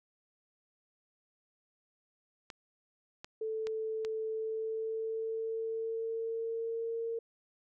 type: clicks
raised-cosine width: 0.2 ms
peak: -26 dBFS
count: 4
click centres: 2.502 / 3.245 / 3.67 / 4.049 s
type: tone with pitch glide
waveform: sine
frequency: 440 to 458.4 Hz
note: A4 to A#4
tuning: 0 to -29 cents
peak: -33 dBFS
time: 3.41-7.19 s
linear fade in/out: 5 ms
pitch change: +71 cents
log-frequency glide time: 4.29-6.96 s
effects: none